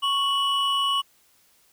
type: tone pair together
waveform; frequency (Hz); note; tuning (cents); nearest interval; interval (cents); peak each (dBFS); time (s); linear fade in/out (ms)
triangle; 1108.7 / 2952; C#6 / F#7; 0 / -5; octave + perfect fourth; 1695; -22 / -22; 0.02-1.02; 20
effects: white hiss -61 dBFS RMS until 1.72 s